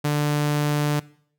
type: tone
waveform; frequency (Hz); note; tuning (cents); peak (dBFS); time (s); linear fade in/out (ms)
sawtooth; 147.7; D3; +10; -16; 0.04-1; 10
effects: noise-tail reverb RT60 0.6 s tail -21 dB re dry